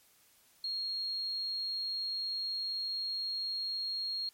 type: tone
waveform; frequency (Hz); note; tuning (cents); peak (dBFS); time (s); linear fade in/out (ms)
sine; 4264; C8; +32; -33; 0.64-4.29; 2
effects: white hiss -65 dBFS RMS until 4.33 s + MP3 64 kbps